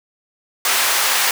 pink high-pass noise, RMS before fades -17 dBFS, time 0.65-1.31 s, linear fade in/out 2 ms, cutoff 1000 Hz, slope 12 dB/octave, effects none

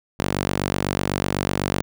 sawtooth tone with high-pass filter, 48 Hz, G1, 36 cents flat, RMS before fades -24 dBFS, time 0.19-1.82 s, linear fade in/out 0 ms, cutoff 140 Hz, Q 0.64, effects none

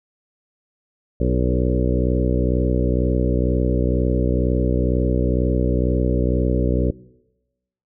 harmonic tone with a mistuned harmonic, 62.1 Hz, B1, 10 cents sharp, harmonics 1 / 2 / 3 / 4 / 5 / 6 / 7 / 8 / 9, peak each -20 / -23 / -25 / -26 / -27 / -28 / -28 / -29 / -30 dBFS, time 1.2-6.91 s, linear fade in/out 5 ms, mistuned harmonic 7, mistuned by +18 cents, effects noise-tail reverb RT60 1.0 s tail -22 dB re dry

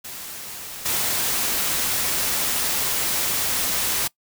white noise with level steps, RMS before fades -35 / -23 dBFS, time 0.04-4.08 s, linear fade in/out 10 ms, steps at 0.85 s, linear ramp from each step 10 ms, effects noise-tail reverb RT60 0.1 s tail -22 dB re dry

